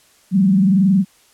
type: tone with frequency modulation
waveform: sine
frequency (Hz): 191.9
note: G3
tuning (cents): -37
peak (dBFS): -10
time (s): 0.31-1.05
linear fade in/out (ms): 50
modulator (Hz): 21.6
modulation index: 0.72
effects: white hiss -53 dBFS RMS until 1.33 s + low-pass 11000 Hz 12 dB/octave